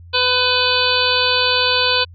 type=harmonic tone; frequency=501 Hz; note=B4; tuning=25 cents sharp; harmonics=1 / 2 / 3 / 5 / 6 / 7 / 8 / 9; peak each=-22 / -22 / -22 / -22 / -22 / -22 / -22 / -22 dBFS; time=0.13-2.05 s; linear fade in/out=20 ms; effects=added 86 Hz sine -37 dBFS peak until 2.14 s